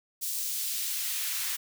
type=noise with high-pass filter sweep; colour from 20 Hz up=white; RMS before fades=-32 dBFS; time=0.21-1.57 s; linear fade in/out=20 ms; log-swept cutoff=5500 to 1400 Hz; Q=0.78; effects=none